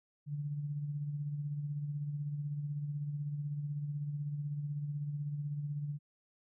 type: tone with tremolo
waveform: sine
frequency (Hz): 146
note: D3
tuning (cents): -10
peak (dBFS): -33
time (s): 0.26-5.99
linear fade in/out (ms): 50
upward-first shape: sine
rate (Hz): 16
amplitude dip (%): 45
effects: none